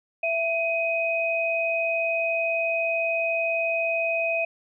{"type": "tone pair together", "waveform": "sine", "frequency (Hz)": [665, 2511], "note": ["E5", "D#7"], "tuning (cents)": [15, 15], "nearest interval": "octave + major seventh", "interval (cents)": 2300, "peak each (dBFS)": -25, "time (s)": [0.23, 4.45], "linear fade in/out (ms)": 5, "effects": []}